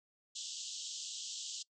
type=band-pass noise; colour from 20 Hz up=white; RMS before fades=-44 dBFS; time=0.35-1.63 s; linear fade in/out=10 ms; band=2900 to 7700 Hz; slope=96 dB/octave; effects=noise-tail reverb RT60 0.1 s tail -22 dB re dry